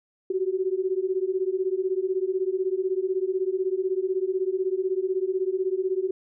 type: beating tone pair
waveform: sine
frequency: 368.1 / 384.1 Hz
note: F#4 / G4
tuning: -9 / -35 cents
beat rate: 16 Hz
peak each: -26 dBFS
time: 0.3-6.11 s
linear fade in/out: 5 ms
effects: none